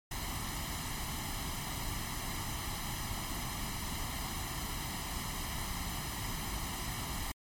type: noise with comb filter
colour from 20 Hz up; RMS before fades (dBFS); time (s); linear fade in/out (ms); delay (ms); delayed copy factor
pink; -38; 0.11-7.32; 5; 0.99; +0.7
effects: MP3 64 kbps